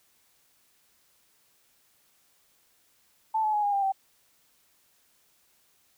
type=tone with pitch steps; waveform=sine; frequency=880 / 857.9 / 836.4 / 815.4 / 794.9 / 775 Hz; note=A5 / A5 / G#5 / G#5 / G5 / G5; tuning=0 / -44 / +12 / -32 / +24 / -20 cents; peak=-23 dBFS; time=3.34-3.922 s; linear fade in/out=10 ms; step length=97 ms; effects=white hiss -66 dBFS RMS until 5.97 s